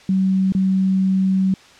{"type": "tone with dropouts", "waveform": "sine", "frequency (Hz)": 190, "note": "F#3", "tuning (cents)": 46, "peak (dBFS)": -14, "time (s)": [0.09, 1.54], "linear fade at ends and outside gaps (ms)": 2, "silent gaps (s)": [0.522, 0.549], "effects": ["white hiss -46 dBFS RMS until 1.79 s", "low-pass 5000 Hz 12 dB/octave"]}